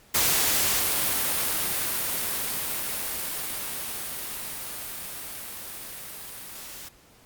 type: noise with level ramp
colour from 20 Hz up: white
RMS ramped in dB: -22 to -41 dBFS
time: 0.14-6.89 s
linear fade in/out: 10 ms
effects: pink hiss -56 dBFS RMS until 7.25 s + Opus 48 kbps